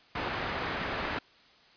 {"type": "low-pass noise", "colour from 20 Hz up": "white", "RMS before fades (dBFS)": -34, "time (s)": [0.15, 1.19], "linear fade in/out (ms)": 5, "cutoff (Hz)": 1800, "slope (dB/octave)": 12, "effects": ["white hiss -59 dBFS RMS until 1.76 s", "resampled to 11025 Hz"]}